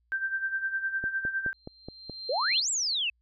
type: tone with tremolo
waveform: sine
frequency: 1567 Hz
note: G6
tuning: 1 cent flat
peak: -25 dBFS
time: 0.12-1.53 s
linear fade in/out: 0 ms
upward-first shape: sine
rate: 9.8 Hz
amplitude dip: 70%
type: click train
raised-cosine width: 2 ms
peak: -25 dBFS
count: 6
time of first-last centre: 1.04-2.097 s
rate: 4.73 Hz
type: tone with exponential growth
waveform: sine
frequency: 4155 Hz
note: C8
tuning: 13 cents flat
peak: -23 dBFS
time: 1.54-2.6 s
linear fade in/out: 1 ms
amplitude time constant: 230 ms
type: exponential two-way sweep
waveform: sine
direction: up then down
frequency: 456.7 to 7940 to 2550 Hz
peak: -26 dBFS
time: 2.29-3.1 s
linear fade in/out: 5 ms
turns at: 2.7 s
effects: added 59 Hz sine -68 dBFS peak until 3.21 s